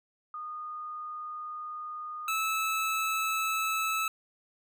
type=tone pair in turn; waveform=sine / 25% pulse; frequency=1228 / 1305.9 Hz; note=D#6 / E6; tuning=-23 / -17 cents; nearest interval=minor second; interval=106 cents; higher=second; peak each=-36 / -24 dBFS; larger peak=second; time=0.34-2.28 / 2.28-4.08 s; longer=first; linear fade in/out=2 ms; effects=none